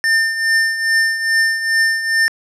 square tone with tremolo, 1800 Hz, A6, 39 cents sharp, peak -11 dBFS, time 0.04-2.28 s, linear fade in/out 0 ms, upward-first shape triangle, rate 2.4 Hz, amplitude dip 70%, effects low-pass 9000 Hz 12 dB/octave

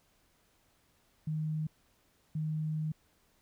sine tone bursts at uneven times, 155.3 Hz, D#3, 3 cents flat, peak -31 dBFS, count 2, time 1.27-1.67 / 2.35-2.92 s, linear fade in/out 5 ms, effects pink hiss -70 dBFS RMS until 3.41 s

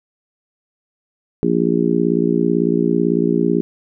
harmonic tone, 58 Hz, A#1, 8 cents flat, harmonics 3 / 4 / 5 / 6 / 7, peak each -20 / -20 / -20 / -20 / -20 dBFS, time 1.43-3.61 s, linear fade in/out 0 ms, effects none

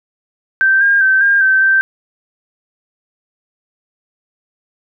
sine tone with pitch steps, 1559 / 1612 / 1547 / 1608 / 1547 / 1561 Hz, G6 / G6 / G6 / G6 / G6 / G6, -10 / +48 / -23 / +44 / -23 / -8 cents, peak -8 dBFS, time 0.61-1.81 s, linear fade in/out 0 ms, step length 200 ms, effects none

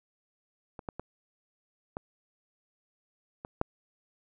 clicks, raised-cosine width 1 ms, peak -27 / -21 / -23 / -21 / -25 / -12 dBFS, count 6, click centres 0.792 / 0.888 / 0.996 / 1.969 / 3.449 / 3.614 s, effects none

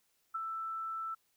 sine tone with ADSR envelope, 1325 Hz, E6, 9 cents sharp, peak -32 dBFS, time 0.34-1.15 s, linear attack 13 ms, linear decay 21 ms, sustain -4 dB, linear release 12 ms, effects white hiss -75 dBFS RMS until 1.36 s

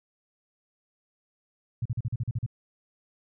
sine tone bursts, 117.4 Hz, A#2, 13 cents sharp, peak -25 dBFS, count 9, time 1.82-2.463 s, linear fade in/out 5 ms, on 35 ms, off 41 ms, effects none

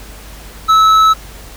triangle tone with hard clipping, 1301 Hz, E6, 23 cents flat, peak -7 dBFS, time 0.68-1.14 s, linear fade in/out 20 ms, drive 10 dB, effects added 50 Hz sine -33 dBFS peak until 1.56 s + pink hiss -36 dBFS RMS until 1.56 s

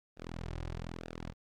sawtooth tone with flanger, 41.73 Hz, E1, 22 cents sharp, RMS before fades -42 dBFS, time 0.16-1.34 s, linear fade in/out 50 ms, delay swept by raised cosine 0.93 to 4.53 ms, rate 1.1 Hz, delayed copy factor -0.9, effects low-pass 6000 Hz 12 dB/octave + 12-bit

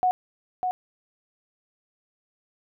sine tone with echo, 734 Hz, F#5, 14 cents flat, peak -18 dBFS, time 0.03-0.11 s, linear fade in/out 0 ms, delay 600 ms, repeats 1, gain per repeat -5 dB, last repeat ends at 0.71 s, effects none

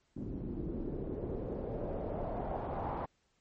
pink noise with low-pass filter sweep, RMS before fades -38 dBFS, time 0.16-3.06 s, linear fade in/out 10 ms, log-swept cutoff 260 to 930 Hz, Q 2.5, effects pink hiss -75 dBFS RMS until 3.4 s + MP3 32 kbps

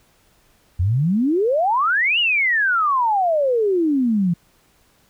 sine exponential two-way sweep, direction up then down, 82.41 to 2960 to 165.9 Hz, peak -15 dBFS, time 0.79-4.34 s, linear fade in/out 10 ms, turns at 2.19 s, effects pink hiss -58 dBFS RMS until 5.09 s

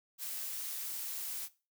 blue noise, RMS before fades -40 dBFS, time 0.18-1.49 s, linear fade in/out 50 ms, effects noise-tail reverb RT60 0.3 s tail -17 dB re dry

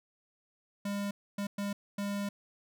square tone bursts at uneven times, 201.8 Hz, G#3, 49 cents flat, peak -33 dBFS, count 4, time 0.85-1.11 / 1.38-1.47 / 1.58-1.73 / 1.98-2.29 s, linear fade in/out 5 ms, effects none

